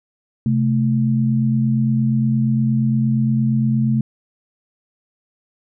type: tone pair together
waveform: sine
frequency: 130.81 / 219.4 Hz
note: C3 / A3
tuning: 0 / -5 cents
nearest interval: major sixth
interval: 895 cents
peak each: -17 dBFS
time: 0.46-4.01 s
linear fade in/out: 2 ms
effects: none